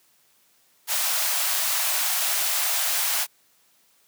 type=high-pass noise; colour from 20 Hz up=white; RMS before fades=-24 dBFS; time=0.87-3.27 s; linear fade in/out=50 ms; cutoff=590 Hz; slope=96 dB/octave; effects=white hiss -62 dBFS RMS until 4.07 s + high-pass 100 Hz 12 dB/octave